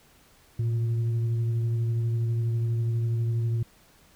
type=tone with frequency modulation; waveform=sine; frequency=114.4 Hz; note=A#2; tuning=32 cents flat; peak=-23 dBFS; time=0.59-3.63 s; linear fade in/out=5 ms; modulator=241 Hz; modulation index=0.23; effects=pink hiss -58 dBFS RMS until 4.15 s